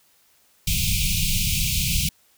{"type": "band-stop noise", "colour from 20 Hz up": "pink", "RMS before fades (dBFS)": -22, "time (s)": [0.67, 2.09], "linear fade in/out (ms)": 5, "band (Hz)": [200, 2300], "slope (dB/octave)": 96, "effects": ["white hiss -60 dBFS RMS until 2.37 s"]}